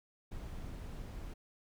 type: noise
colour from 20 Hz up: brown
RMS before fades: -44 dBFS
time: 0.31-1.34 s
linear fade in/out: 10 ms
effects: none